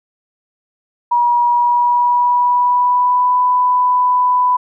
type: tone with pitch glide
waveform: sine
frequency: 960 to 995 Hz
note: B5 to B5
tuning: -49 to +13 cents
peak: -10 dBFS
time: 1.11-4.57 s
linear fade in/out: 10 ms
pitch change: +62 cents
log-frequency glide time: 1.45-3.38 s
effects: none